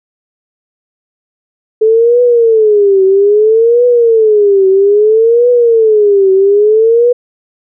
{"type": "tone with vibrato", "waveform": "sine", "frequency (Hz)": 432.2, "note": "A4", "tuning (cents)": -31, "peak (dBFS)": -4, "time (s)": [1.81, 7.13], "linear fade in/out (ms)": 10, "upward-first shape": "triangle", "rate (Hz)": 0.61, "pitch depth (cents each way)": 230, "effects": []}